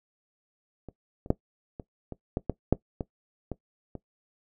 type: clicks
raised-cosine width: 2 ms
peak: -27 / -28 / -8 / -24 / -23 / -14 / -13 / -6 / -17 / -19 / -24 dBFS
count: 11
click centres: 0.887 / 1.261 / 1.304 / 1.798 / 2.123 / 2.371 / 2.497 / 2.726 / 3.008 / 3.517 / 3.953 s
effects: noise-tail reverb RT60 0.1 s tail -18 dB re dry